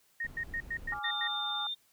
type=tone bursts; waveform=sine; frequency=1857 Hz; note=A#6; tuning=7 cents flat; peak=-32 dBFS; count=7; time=0.2-1.276 s; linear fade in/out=5 ms; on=68 ms; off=100 ms
type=noise; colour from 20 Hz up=brown; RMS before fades=-47 dBFS; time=0.24-0.99 s; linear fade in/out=0 ms
type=chord; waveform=sine; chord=D diminished; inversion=second; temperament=equal; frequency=830.6 / 1174.7 / 1396.9 Hz; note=Ab5 / D6 / F6; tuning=0 / 0 / 0 cents; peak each=-39 / -42 / -41 dBFS; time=0.92-1.67 s; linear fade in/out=2 ms
type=tone; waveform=sine; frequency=3608 Hz; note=A7; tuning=43 cents sharp; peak=-33 dBFS; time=1.03-1.75 s; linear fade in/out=20 ms
effects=white hiss -68 dBFS RMS until 1.92 s